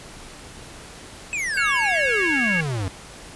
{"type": "exponential sweep", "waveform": "square", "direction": "down", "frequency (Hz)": [2600, 90], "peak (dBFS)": -24, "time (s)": [1.33, 2.88], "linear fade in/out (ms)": 0}
{"type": "harmonic tone", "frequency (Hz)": 552, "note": "C#5", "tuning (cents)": -7, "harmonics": [3, 4, 5], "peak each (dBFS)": [-22, -24, -26], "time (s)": [1.57, 2.61], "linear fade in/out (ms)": 5}
{"effects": ["pink hiss -41 dBFS RMS until 3.35 s", "resampled to 24000 Hz"]}